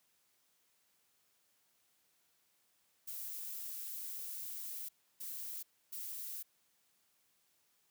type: noise bursts at uneven times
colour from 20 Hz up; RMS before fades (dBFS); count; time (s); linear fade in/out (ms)
violet; -44; 3; 3.07-4.89 / 5.2-5.63 / 5.92-6.43; 10
effects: white hiss -75 dBFS RMS until 7.9 s + high-pass 80 Hz 12 dB/octave